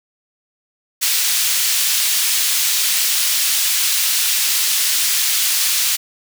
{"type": "high-pass noise", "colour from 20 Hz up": "pink", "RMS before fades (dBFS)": -17, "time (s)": [1.01, 5.97], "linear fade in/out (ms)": 20, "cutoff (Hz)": 3300, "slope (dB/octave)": 12, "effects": []}